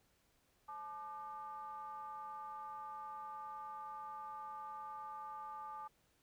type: ring-modulated tone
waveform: triangle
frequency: 164.81 Hz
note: E3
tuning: in tune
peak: -40 dBFS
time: 0.68-5.88 s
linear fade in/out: 10 ms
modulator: 1030 Hz
effects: pink hiss -75 dBFS RMS until 6.22 s